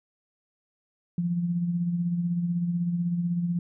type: tone with tremolo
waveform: sine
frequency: 173.4 Hz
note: F3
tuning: 12 cents flat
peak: -22 dBFS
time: 1.18-3.59 s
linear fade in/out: 2 ms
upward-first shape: sine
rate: 16 Hz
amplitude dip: 45%
effects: none